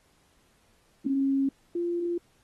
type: tone pair in turn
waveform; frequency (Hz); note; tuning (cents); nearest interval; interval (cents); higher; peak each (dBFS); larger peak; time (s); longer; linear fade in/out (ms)
sine; 272.5 / 345.7; C#4 / F4; -29 / -18; major third; 411; second; -22 / -26; first; 1.06-1.49 / 1.75-2.18; neither; 5
effects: pink hiss -66 dBFS RMS until 2.43 s + AAC 32 kbps